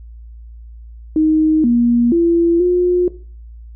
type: tone with pitch steps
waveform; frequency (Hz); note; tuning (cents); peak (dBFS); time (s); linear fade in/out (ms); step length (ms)
sine; 312.5 / 238.1 / 338.6 / 357.2; D#4 / A#3 / E4 / F4; +8 / +37 / +46 / +39; -10; 1.16-3.08; 2; 480
effects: noise-tail reverb RT60 0.4 s tail -17 dB re dry + added 57 Hz sine -33 dBFS peak until 3.75 s